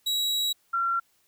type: tone pair in turn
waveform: 40% pulse / sine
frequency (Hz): 3876 / 1367.5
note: B7 / F6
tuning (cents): -33 / -37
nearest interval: octave + tritone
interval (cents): 1804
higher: first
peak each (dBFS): -23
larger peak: neither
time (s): 0.06-0.53 / 0.73-1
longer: first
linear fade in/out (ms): 10
effects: white hiss -67 dBFS RMS until 1.27 s